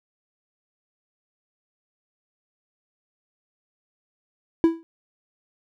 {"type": "tone with exponential decay", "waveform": "triangle", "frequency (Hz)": 329.6, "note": "E4", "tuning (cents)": 0, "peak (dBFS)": -8, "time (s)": [4.64, 4.83], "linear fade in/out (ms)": 0, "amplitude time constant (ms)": 41, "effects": []}